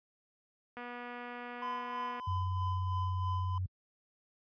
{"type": "click train", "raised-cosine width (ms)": 0.5, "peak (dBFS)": -30, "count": 348, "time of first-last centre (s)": [0.77, 2.198], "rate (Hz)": 243}
{"type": "tone with tremolo", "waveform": "triangle", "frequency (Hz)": 1012, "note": "B5", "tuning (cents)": 42, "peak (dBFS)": -33, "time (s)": [1.62, 3.58], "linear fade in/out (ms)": 2, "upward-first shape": "sine", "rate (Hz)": 3.1, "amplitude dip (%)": 50}
{"type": "tone", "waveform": "sine", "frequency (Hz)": 92.5, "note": "F#2", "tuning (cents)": 0, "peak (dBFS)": -31, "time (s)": [2.27, 3.66], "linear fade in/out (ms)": 5}
{"effects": ["high-pass 60 Hz 12 dB/octave", "resampled to 11025 Hz"]}